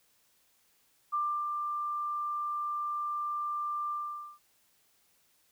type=tone with ADSR envelope; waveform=sine; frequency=1187 Hz; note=D6; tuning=18 cents sharp; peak=-27 dBFS; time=1.12-4.39 s; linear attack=21 ms; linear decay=310 ms; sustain=-4 dB; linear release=480 ms; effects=white hiss -69 dBFS RMS until 5.51 s